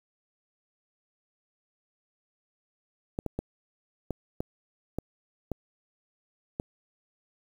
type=clicks; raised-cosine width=2 ms; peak=-17 dBFS; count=8; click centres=3.189 / 3.263 / 3.39 / 4.107 / 4.405 / 4.986 / 5.517 / 6.599 s; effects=8-bit